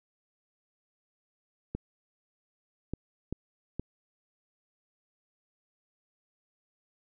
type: clicks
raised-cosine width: 3 ms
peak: -20 dBFS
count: 4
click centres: 1.75 / 2.936 / 3.326 / 3.796 s
effects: none